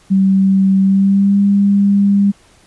sine tone with pitch glide, 192.7 to 200.2 Hz, G3 to G3, -29 to +37 cents, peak -8 dBFS, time 0.1-2.32 s, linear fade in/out 20 ms, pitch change +66 cents, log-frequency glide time 0.81-1.39 s, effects pink hiss -49 dBFS RMS until 2.66 s + resampled to 24000 Hz

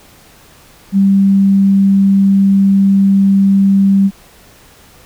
sine tone, 196 Hz, G3, in tune, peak -6 dBFS, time 0.92-4.11 s, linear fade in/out 50 ms, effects pink hiss -43 dBFS RMS until 5.05 s

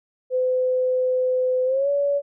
sine tone with pitch glide, 509 to 568 Hz, C5 to C#5, -48 to +42 cents, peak -18 dBFS, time 0.3-2.22 s, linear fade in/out 50 ms, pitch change +190 cents, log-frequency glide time 1.65-1.89 s, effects none

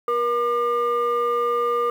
sine tone pair together, 476.2 / 1200 Hz, A#4 / D6, +37 / +37 cents, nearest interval octave + major third, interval 1600 cents, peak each -20 dBFS, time 0.08-1.9 s, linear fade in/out 2 ms, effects tanh soft clip ceiling -15 dBFS + 8-bit

